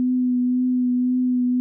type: tone with vibrato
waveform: sine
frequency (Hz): 250.2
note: B3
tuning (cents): +23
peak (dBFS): -17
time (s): 0-1.6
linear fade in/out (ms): 0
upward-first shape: triangle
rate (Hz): 1.9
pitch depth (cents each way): 21
effects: none